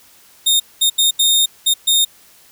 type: tone bursts at uneven times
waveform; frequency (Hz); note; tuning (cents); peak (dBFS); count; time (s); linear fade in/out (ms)
sawtooth; 3674; A#7; -26; -8; 6; 0.46-0.6 / 0.81-0.9 / 0.98-1.11 / 1.19-1.46 / 1.66-1.74 / 1.87-2.05; 10
effects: white hiss -48 dBFS RMS until 2.51 s